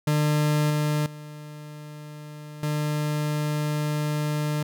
40% pulse tone with level steps, 150 Hz, D3, 37 cents sharp, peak -19 / -21 / -37 / -23 dBFS, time 0.07-4.63 s, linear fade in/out 5 ms, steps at 0.7 / 1.06 / 2.63 s, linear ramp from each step 2 ms, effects none

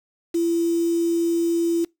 sine tone with quantisation, 337.3 Hz, E4, 40 cents sharp, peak -18 dBFS, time 0.34-1.85 s, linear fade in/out 10 ms, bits 6, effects noise-tail reverb RT60 0.2 s tail -25 dB re dry

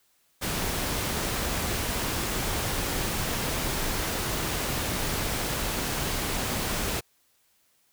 pink noise, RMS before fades -29 dBFS, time 0.41-7.01 s, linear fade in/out 20 ms, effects white hiss -67 dBFS RMS until 7.92 s

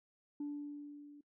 sine tone with level ramp, 291 Hz, D4, 16 cents flat, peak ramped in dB -35 to -53 dBFS, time 0.4-1.21 s, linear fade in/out 5 ms, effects noise-tail reverb RT60 0.1 s tail -23 dB re dry + tanh soft clip ceiling -35 dBFS

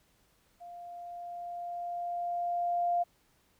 sine tone with level ramp, 698.5 Hz, F5, in tune, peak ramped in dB -44 to -25 dBFS, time 0.6-3.04 s, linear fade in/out 20 ms, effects pink hiss -69 dBFS RMS until 3.59 s

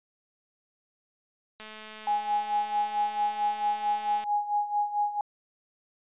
click train, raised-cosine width 0.2 ms, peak -26 dBFS, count 571, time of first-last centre 1.6-4.239 s, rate 216 Hz
sine tone with tremolo, 828 Hz, G#5, 5 cents flat, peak -22 dBFS, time 2.07-5.21 s, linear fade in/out 2 ms, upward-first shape sine, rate 4.5 Hz, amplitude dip 75%
effects resampled to 8000 Hz

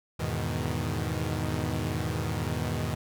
sawtooth chord, E major seventh, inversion none, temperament equal with one note detuned, 82.41 / 103.83 / 123.11 / 155.56 Hz, E2 / G#2 / B2 / D#3, 0 / 0 / -5 / 0 cents, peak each -30 dBFS, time 0.19-2.95 s, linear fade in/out 10 ms, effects none

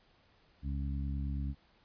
harmonic tone, 69.3 Hz, C#2, in tune, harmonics 1 / 2 / 3 / 4, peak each -34 / -40 / -44 / -46 dBFS, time 0.62-1.55 s, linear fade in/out 50 ms, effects pink hiss -67 dBFS RMS until 1.84 s + resampled to 11025 Hz

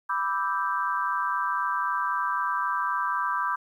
sine chord, E minor seventh, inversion second, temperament equal, 987.8 / 1174.7 / 1318.5 / 1568 Hz, B5 / D6 / E6 / G6, 0 / 0 / 0 / 0 cents, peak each -29 / -28 / -34 / -31 dBFS, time 0.09-3.56 s, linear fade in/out 10 ms, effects 10-bit

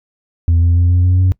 sine tone with pitch steps, 84 / 85.62 / 87.26 / 88.94 / 90.66 / 92.4 Hz, E2 / F2 / F2 / F2 / F#2 / F#2, +33 / -34 / -1 / +32 / -35 / -2 cents, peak -6 dBFS, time 0.48-1.32 s, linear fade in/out 0 ms, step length 140 ms, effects noise-tail reverb RT60 0.1 s tail -22 dB re dry + tanh soft clip ceiling -7 dBFS

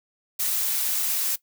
blue noise, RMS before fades -25 dBFS, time 0.39-1.36 s, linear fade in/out 10 ms, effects noise-tail reverb RT60 0.1 s tail -18 dB re dry

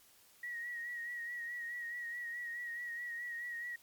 sine tone with vibrato, 1903 Hz, A#6, 35 cents sharp, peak -39 dBFS, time 0.43-3.76 s, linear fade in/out 5 ms, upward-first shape sine, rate 4.7 Hz, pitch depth 39 cents each way, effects white hiss -64 dBFS RMS until 3.82 s + MP3 96 kbps

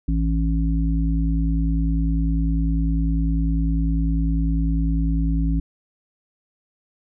harmonic tone, 55 Hz, A1, in tune, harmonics 1 / 3 / 5, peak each -19 / -24 / -26 dBFS, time 0.08-5.6 s, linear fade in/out 5 ms, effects none

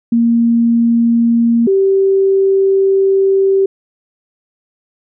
sine tone pair in turn, 233.1 / 388.2 Hz, A#3 / G4, 0 / -17 cents, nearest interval major sixth, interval 883 cents, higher second, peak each -8 dBFS, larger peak neither, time 0.12-1.67 / 1.67-3.66 s, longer second, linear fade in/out 5 ms, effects none

